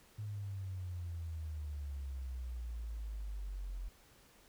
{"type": "exponential sweep", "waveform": "sine", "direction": "down", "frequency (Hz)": [106.7, 43.65], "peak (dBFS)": -39, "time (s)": [0.18, 3.89], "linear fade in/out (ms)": 10, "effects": ["pink hiss -64 dBFS RMS until 4.48 s"]}